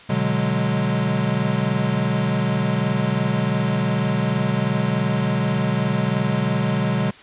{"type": "chord", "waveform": "square", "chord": "G# half-diminished seventh", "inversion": "first", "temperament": "equal", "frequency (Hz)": [123.47, 146.83, 185, 207.7], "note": ["B2", "D3", "F#3", "G#3"], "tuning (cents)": [0, 0, 0, 0], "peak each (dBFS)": -25, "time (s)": [0.09, 7.11], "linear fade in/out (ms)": 10, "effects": ["white hiss -44 dBFS RMS until 7.22 s", "resampled to 8000 Hz"]}